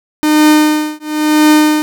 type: tone with tremolo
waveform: 45% pulse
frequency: 304.7 Hz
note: D#4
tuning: 36 cents flat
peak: -4 dBFS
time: 0.23-1.82 s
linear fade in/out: 0 ms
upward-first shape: triangle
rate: 0.98 Hz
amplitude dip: 100%
effects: none